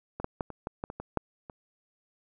clicks, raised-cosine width 1 ms, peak -22 / -16 / -16 / -26 / -19 / -19 / -24 / -23 / -12 / -28 dBFS, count 10, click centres 0.2 / 0.244 / 0.408 / 0.503 / 0.671 / 0.839 / 0.901 / 1 / 1.173 / 1.498 s, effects none

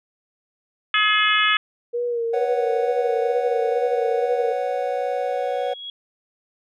harmonic tone, 424.1 Hz, G#4, 36 cents sharp, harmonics 3 / 4 / 5 / 6 / 7 / 8, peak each -21 / -22 / -23 / -24 / -24 / -25 dBFS, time 0.94-1.57 s, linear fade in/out 2 ms
sine tone with vibrato, 472.3 Hz, A#4, 23 cents sharp, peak -21 dBFS, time 1.93-4.53 s, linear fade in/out 20 ms, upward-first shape sine, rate 2.2 Hz, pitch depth 44 cents each way
triangle chord, B suspended second, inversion none, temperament just, 493.9 / 555.6 / 740.8 Hz, B4 / C#5 / F#5, 0 / +4 / +2 cents, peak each -24 dBFS, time 2.33-5.74 s, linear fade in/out 10 ms
sine tone with exponential growth, 3322 Hz, G#7, in tune, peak -29 dBFS, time 5.11-5.9 s, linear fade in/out 2 ms, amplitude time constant 170 ms
effects none

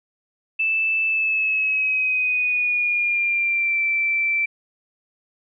sine tone with pitch glide, 2637 to 2336 Hz, E7 to D7, 0 to -10 cents, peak -18 dBFS, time 0.59-4.46 s, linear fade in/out 10 ms, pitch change -210 cents, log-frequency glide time 1.06-3.82 s, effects none

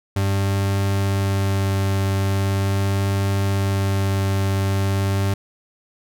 40% pulse tone with vibrato, 98 Hz, G2, in tune, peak -17 dBFS, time 0.16-5.34 s, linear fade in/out 5 ms, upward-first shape sine, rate 0.41 Hz, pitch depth 9 cents each way, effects none

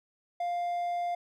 triangle tone, 700 Hz, F5, 4 cents sharp, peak -27 dBFS, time 0.4-1.15 s, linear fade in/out 5 ms, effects none

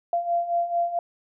sine beating tone pair, 686 / 690.5 Hz, F5 / F5, -31 / -20 cents, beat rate 4.5 Hz, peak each -28 / -23 dBFS, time 0.13-0.99 s, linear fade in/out 2 ms, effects none

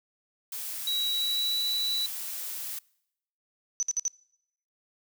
blue noise, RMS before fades -36 dBFS, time 0.52-2.79 s, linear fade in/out 5 ms
sine tone with pitch glide, 3887 to 3946 Hz, B7 to B7, -28 to -2 cents, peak -26 dBFS, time 0.87-2.06 s, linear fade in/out 2 ms, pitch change +26 cents, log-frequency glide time 1.03-1.65 s
sine tone bursts, 6000 Hz, F#8, 23 cents sharp, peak -24 dBFS, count 4, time 3.8-4.08 s, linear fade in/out 0 ms, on 28 ms, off 56 ms
effects noise-tail reverb RT60 0.8 s tail -25 dB re dry

